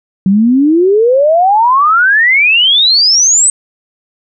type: exponential sweep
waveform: sine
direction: up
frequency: 185.3 to 8280 Hz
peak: -5 dBFS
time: 0.26-3.5 s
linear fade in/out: 2 ms
effects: none